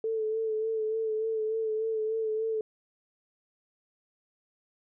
sine tone with vibrato, 440 Hz, A4, in tune, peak -27 dBFS, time 0.04-2.61 s, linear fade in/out 2 ms, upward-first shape sine, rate 3.4 Hz, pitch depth 31 cents each way, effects none

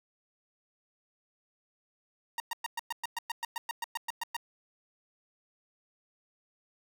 sawtooth tone bursts, 932.3 Hz, A#5, in tune, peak -28 dBFS, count 16, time 2.38-4.366 s, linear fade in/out 2 ms, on 21 ms, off 110 ms, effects none

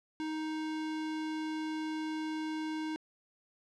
square tone, 312.6 Hz, D#4, 8 cents sharp, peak -35 dBFS, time 0.2-2.96 s, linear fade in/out 0 ms, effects low-pass 5000 Hz 12 dB/octave

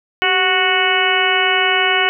harmonic tone with a mistuned harmonic, 369 Hz, F#4, 5 cents flat, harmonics 1 / 2 / 3 / 4 / 5 / 6 / 7 / 8, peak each -22 / -21 / -23 / -20 / -22 / -19 / -24 / -19 dBFS, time 0.22-2.09 s, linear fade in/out 0 ms, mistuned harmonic 1, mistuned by +77 cents, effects none

